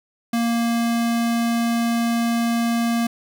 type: tone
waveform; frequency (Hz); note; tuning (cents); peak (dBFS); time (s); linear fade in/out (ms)
square; 233.1; A#3; 0; -19; 0.33-3.07; 5
effects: none